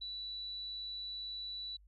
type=tone; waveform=sine; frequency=3951 Hz; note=B7; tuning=in tune; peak=-40 dBFS; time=0.01-1.77 s; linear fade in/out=10 ms; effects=added 50 Hz sine -59 dBFS peak until 1.87 s